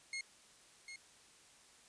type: tone with echo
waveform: sawtooth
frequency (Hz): 2154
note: C7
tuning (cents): +50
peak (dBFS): -36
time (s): 0.13-0.21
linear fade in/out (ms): 2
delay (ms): 750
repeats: 1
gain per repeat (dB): -8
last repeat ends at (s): 0.96
effects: white hiss -63 dBFS RMS until 1.88 s + resampled to 22050 Hz